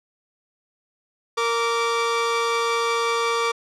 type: tone pair together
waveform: sawtooth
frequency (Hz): 464.1 / 1163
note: A#4 / D6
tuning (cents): -8 / -17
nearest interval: octave + major third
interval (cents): 1591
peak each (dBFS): -19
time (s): 1.37-3.52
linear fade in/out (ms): 10
effects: low-pass 6000 Hz 12 dB/octave